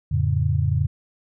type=chord; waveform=sine; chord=F augmented; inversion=none; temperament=equal with one note detuned; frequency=87.31 / 110 / 141.18 Hz; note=F2 / A2 / C#3; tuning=0 / 0 / +32 cents; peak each=-22 / -23 / -22 dBFS; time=0.11-0.87 s; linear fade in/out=10 ms; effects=none